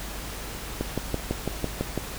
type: click train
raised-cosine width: 2 ms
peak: -12 dBFS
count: 8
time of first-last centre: 0.81-1.977 s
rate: 6 Hz
effects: added 50 Hz sine -38 dBFS peak until 2.18 s + pink hiss -37 dBFS RMS until 2.18 s